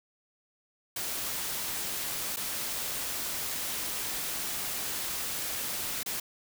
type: noise with dropouts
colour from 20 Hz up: white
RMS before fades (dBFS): -34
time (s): 0.96-6.2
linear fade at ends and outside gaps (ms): 5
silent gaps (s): 2.362-2.368 / 6.032-6.06
effects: none